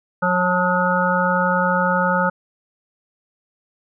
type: harmonic tone with a mistuned harmonic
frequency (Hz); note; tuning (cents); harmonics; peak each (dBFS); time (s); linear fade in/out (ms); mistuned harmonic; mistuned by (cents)
181.2; F#3; -36; 1 / 3 / 5 / 7 / 8; -22 / -22 / -22 / -22 / -22; 0.22-2.3; 10; 5; -41
effects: none